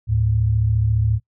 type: tone pair together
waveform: sine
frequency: 74.3 / 108.76 Hz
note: D2 / A2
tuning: +21 / -20 cents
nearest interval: perfect fifth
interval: 659 cents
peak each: -22 / -16 dBFS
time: 0.07-1.2 s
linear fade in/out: 50 ms
effects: noise-tail reverb RT60 0.1 s tail -24 dB re dry